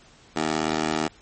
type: tone with high-pass filter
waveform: 15% pulse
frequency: 78.1 Hz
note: D#2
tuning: 7 cents sharp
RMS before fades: -25 dBFS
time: 0.36-1.08 s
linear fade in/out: 5 ms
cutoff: 360 Hz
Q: 1
effects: pink hiss -53 dBFS RMS until 1.21 s + MP3 32 kbps